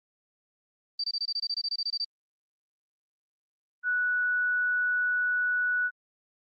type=tone bursts; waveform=sine; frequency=4648 Hz; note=D8; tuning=19 cents flat; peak=-27 dBFS; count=15; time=0.99-2.047 s; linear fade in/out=5 ms; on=49 ms; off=23 ms
type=tone; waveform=sine; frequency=1475 Hz; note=F#6; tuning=6 cents flat; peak=-24 dBFS; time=3.83-5.91 s; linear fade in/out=50 ms
effects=Opus 24 kbps